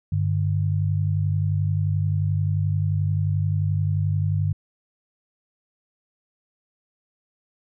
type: tone pair together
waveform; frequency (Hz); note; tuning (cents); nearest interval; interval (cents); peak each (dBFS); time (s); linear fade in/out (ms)
sine; 98 / 149.42; G2 / D3; 0 / +30; perfect fifth; 730; -21 / -24; 0.12-4.53; 5
effects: none